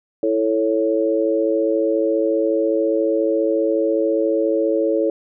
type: chord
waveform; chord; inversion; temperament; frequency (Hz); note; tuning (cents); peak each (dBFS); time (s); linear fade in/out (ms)
sine; A major; second; equal; 329.6 / 440 / 554.4; E4 / A4 / C#5; 0 / 0 / 0; -20; 0.23-5.1; 2
effects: none